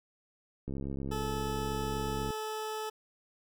click train, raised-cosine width 3 ms, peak -25 dBFS, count 112, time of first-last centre 0.68-2.305 s, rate 68.3 Hz
20% pulse tone, 433.6 Hz, A4, 25 cents flat, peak -30 dBFS, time 1.11-2.9 s, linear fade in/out 10 ms
effects none

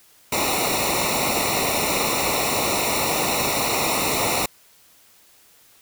pink noise with comb filter, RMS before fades -22 dBFS, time 0.32-4.46 s, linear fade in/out 5 ms, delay 0.62 ms, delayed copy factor -0.95, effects white hiss -54 dBFS RMS until 5.81 s

